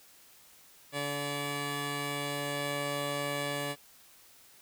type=tone pair together; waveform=10% pulse; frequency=143.5 / 574.4 Hz; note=D3 / D5; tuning=-40 / -39 cents; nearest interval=2 octaves; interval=2401 cents; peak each=-27 dBFS; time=0.92-3.76 s; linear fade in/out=50 ms; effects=white hiss -58 dBFS RMS until 4.61 s